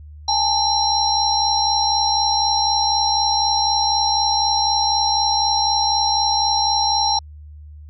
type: tone cluster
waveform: sine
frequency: 813 / 877 / 4046 / 5590 Hz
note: G#5 / A5 / B7 / F8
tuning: -37 / -6 / +41 / +1 cents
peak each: -21 dBFS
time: 0.28-7.19 s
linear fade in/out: 5 ms
effects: added 75 Hz sine -36 dBFS peak until 7.89 s